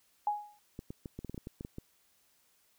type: tone with exponential decay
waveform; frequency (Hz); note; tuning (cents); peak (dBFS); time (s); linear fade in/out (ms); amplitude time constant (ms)
sine; 832; G#5; +3; -25; 0.27-0.59; 2; 68
type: clicks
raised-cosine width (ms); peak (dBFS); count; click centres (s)
3; -28; 12; 0.791 / 0.905 / 1.058 / 1.19 / 1.247 / 1.296 / 1.345 / 1.378 / 1.471 / 1.609 / 1.649 / 1.784
effects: white hiss -70 dBFS RMS until 2.78 s